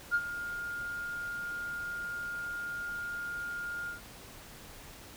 sine tone with ADSR envelope, 1414 Hz, F6, 21 cents sharp, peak -22 dBFS, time 0.11-4.01 s, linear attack 36 ms, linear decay 53 ms, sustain -13 dB, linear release 130 ms, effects tanh soft clip ceiling -19 dBFS + pink hiss -50 dBFS RMS until 5.16 s

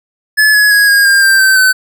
square tone with pitch steps, 1718 / 1688.5 / 1659.5 / 1631 / 1603 / 1575.4 / 1548.3 / 1521.7 Hz, A6 / G#6 / G#6 / G#6 / G6 / G6 / G6 / F#6, -42 / +28 / -2 / -32 / +38 / +8 / -22 / +48 cents, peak -6 dBFS, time 0.37-1.73 s, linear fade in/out 20 ms, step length 170 ms, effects none

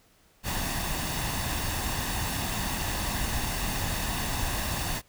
pink noise with comb filter, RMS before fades -30 dBFS, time 0.43-5.02 s, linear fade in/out 50 ms, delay 1.1 ms, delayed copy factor +0.5, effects pink hiss -62 dBFS RMS until 5.08 s

